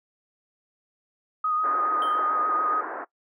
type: tone with vibrato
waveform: sine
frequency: 1244.5 Hz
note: D#6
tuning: in tune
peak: -22 dBFS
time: 1.44-2.81 s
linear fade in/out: 5 ms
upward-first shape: sine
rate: 7 Hz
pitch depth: 24 cents each way
type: band-pass noise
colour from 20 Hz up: white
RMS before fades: -34 dBFS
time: 1.63-3.05 s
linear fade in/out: 20 ms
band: 290 to 1600 Hz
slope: 48 dB/octave
type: tone with exponential decay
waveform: triangle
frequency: 3136 Hz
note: G7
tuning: in tune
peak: -32 dBFS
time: 2.02-2.36 s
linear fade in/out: 1 ms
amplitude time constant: 73 ms
effects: noise-tail reverb RT60 0.1 s tail -20 dB re dry